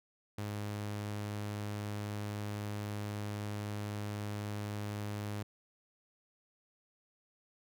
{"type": "tone", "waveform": "sawtooth", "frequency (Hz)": 103.83, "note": "G#2", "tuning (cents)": 0, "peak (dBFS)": -33, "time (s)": [0.38, 5.43], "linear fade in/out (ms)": 5, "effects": []}